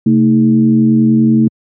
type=tone with frequency modulation; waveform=sine; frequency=224.1 Hz; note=A3; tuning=32 cents sharp; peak=-6 dBFS; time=0.06-1.48 s; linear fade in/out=5 ms; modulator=90.8 Hz; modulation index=0.81; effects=high-pass 100 Hz 12 dB/octave